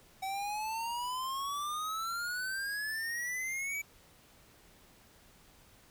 square exponential sweep, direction up, 760 to 2312 Hz, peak -35 dBFS, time 0.22-3.82 s, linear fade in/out 10 ms, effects pink hiss -61 dBFS RMS until 5.9 s

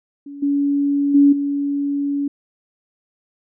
sine tone with level steps, 283.5 Hz, C#4, 39 cents sharp, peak -31 / -15 / -8 / -18 dBFS, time 0.26-2.28 s, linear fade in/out 5 ms, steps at 0.42 / 1.14 / 1.32 s, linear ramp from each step 10 ms, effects none

